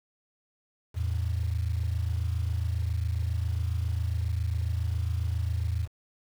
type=tone pair together; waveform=sine; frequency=81.66 / 109 Hz; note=E2 / A2; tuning=-16 / -16 cents; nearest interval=perfect fourth; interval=500 cents; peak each=-27 / -30 dBFS; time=0.94-5.88 s; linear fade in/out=50 ms; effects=tanh soft clip ceiling -18 dBFS + 8-bit